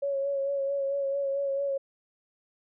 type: tone with vibrato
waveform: sine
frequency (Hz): 554.4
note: C#5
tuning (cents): 0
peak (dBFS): -26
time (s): 0.02-1.78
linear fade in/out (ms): 10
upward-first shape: sine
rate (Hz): 4.5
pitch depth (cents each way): 27
effects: none